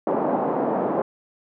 white band-pass noise, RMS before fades -23 dBFS, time 0.07-1.02 s, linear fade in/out 2 ms, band 190 to 810 Hz, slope 24 dB/octave, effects none

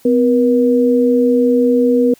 sine tone pair together, 254 / 479.4 Hz, B3 / A#4, +49 / +48 cents, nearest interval major seventh, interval 1099 cents, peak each -12 dBFS, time 0.05-2.14 s, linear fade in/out 5 ms, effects white hiss -49 dBFS RMS until 2.19 s

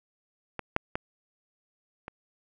clicks, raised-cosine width 0.5 ms, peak -18 / -8 / -14 / -23 dBFS, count 4, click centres 0.593 / 0.764 / 0.955 / 2.081 s, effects none

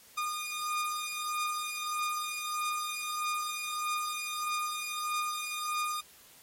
sawtooth beating tone pair, 1219 / 1220.6 Hz, D#6 / D#6, -36 / -34 cents, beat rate 1.6 Hz, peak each -33 / -31 dBFS, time 0.17-6.01 s, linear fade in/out 10 ms, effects white hiss -57 dBFS RMS until 6.42 s + AAC 48 kbps

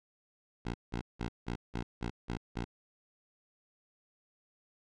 10% pulse tone bursts, 59 Hz, A#1, 22 cents sharp, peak -26 dBFS, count 8, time 0.65-2.646 s, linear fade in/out 10 ms, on 92 ms, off 180 ms, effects low-pass 5000 Hz 12 dB/octave

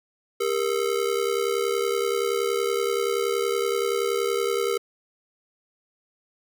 square ring-modulated tone, 434.8 Hz, A4, 21 cents flat, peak -20 dBFS, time 0.4-4.78 s, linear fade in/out 10 ms, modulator 35.3 Hz, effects none

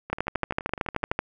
two click trains, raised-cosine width 0.5 ms, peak -9 / -21 dBFS, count 15 / 13, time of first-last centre 0.13-1.191 / 0.1-1.117 s, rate 13.2 / 11.8 Hz, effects none

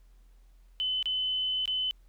sine tone with dropouts, 3029 Hz, F#7, 40 cents sharp, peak -27 dBFS, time 0.8-1.91 s, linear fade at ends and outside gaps 0 ms, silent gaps 1.027-1.057 / 1.656-1.677 s, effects added 42 Hz sine -54 dBFS peak until 2.08 s + pink hiss -72 dBFS RMS until 2.08 s

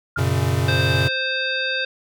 sine tone with exponential decay, 1405 Hz, F6, 10 cents sharp, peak -20 dBFS, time 0.16-0.3 s, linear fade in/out 5 ms, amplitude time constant 29 ms
square chord, F# major, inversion none, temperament equal with one note detuned, 92.5 / 119.47 / 138.59 Hz, F#2 / A#2 / C#3, 0 / +43 / 0 cents, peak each -23 dBFS, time 0.17-1.09 s, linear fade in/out 20 ms
harmonic tone, 523.3 Hz, C5, in tune, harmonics 1 / 3 / 5 / 7 / 9, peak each -29 / -24 / -27 / -27 / -32 dBFS, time 0.68-1.85 s, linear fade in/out 5 ms
effects none

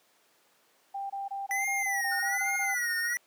sine tone bursts, 791 Hz, G5, 15 cents sharp, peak -32 dBFS, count 10, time 0.94-2.747 s, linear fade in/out 10 ms, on 160 ms, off 23 ms
square tone with vibrato, 1975.5 Hz, B6, in tune, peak -29 dBFS, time 1.51-3.17 s, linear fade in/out 0 ms, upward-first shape sine, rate 1.2 Hz, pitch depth 130 cents each way
triangle tone with tremolo, 1447 Hz, F#6, 39 cents flat, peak -31 dBFS, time 2.11-3.14 s, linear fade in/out 10 ms, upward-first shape triangle, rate 14 Hz, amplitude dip 85%
effects pink hiss -65 dBFS RMS until 3.26 s + high-pass 400 Hz 12 dB/octave

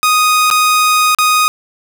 sawtooth tone with dropouts, 1244.5 Hz, D#6, in tune, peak -5 dBFS, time 0.03-1.48 s, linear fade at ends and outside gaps 0 ms, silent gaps 0.502-0.511 / 1.148-1.186 s, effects none

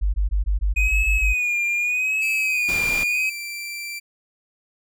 sine tone bursts, 49.5 Hz, G1, 18 cents sharp, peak -17 dBFS, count 9, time 0.01-1.34 s, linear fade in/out 20 ms, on 130 ms, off 20 ms
triangle tone with vibrato, 2489 Hz, D#7, in tune, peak -18 dBFS, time 0.76-3.3 s, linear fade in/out 10 ms, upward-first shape sine, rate 0.83 Hz, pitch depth 66 cents each way
sawtooth tone, 2349 Hz, D7, in tune, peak -26 dBFS, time 2.21-4 s, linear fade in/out 20 ms
pink noise, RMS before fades -31 dBFS, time 2.68-3.04 s, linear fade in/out 10 ms
effects none

